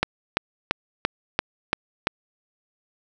click train, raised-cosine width 0.3 ms, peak -3 dBFS, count 7, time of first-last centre 0.03-2.071 s, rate 2.94 Hz, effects none

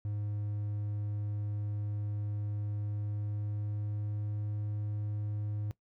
triangle tone with pitch glide, 103.83 to 104.61 Hz, G#2 to G#2, 0 to +13 cents, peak -31 dBFS, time 0.05-5.71 s, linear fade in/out 0 ms, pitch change +13 cents, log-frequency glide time 2.77-4.48 s, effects noise-tail reverb RT60 0.1 s tail -18 dB re dry

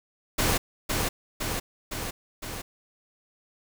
pink noise with echo, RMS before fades -24 dBFS, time 0.38-0.58 s, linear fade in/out 10 ms, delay 510 ms, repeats 4, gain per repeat -3 dB, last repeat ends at 2.62 s, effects none

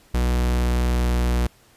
45% pulse tone with pitch glide, 60.9 to 60.55 Hz, B1 to B1, -24 to -34 cents, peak -18 dBFS, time 0.14-1.47 s, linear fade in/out 5 ms, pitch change -10 cents, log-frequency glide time 0.76-1.09 s, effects pink hiss -55 dBFS RMS until 1.76 s + resampled to 32000 Hz

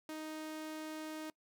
sawtooth tone, 311.6 Hz, D#4, 3 cents sharp, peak -38 dBFS, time 0.09-1.3 s, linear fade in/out 2 ms, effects noise-tail reverb RT60 0.1 s tail -23 dB re dry

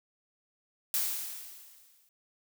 blue noise with exponential decay, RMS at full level -28 dBFS, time 0.94-2.09 s, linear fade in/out 1 ms, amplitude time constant 250 ms, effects none

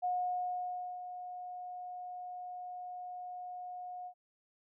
sine tone with ADSR envelope, 723 Hz, F#5, 40 cents flat, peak -30 dBFS, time 0.02-4.14 s, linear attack 25 ms, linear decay 950 ms, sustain -11 dB, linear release 75 ms, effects none

